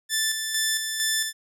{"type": "tone with tremolo", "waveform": "10% pulse", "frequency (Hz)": 1760, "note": "A6", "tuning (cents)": 0, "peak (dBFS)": -13, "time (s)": [0.09, 1.33], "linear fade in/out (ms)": 50, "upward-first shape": "square", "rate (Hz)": 2.2, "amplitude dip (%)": 45, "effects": []}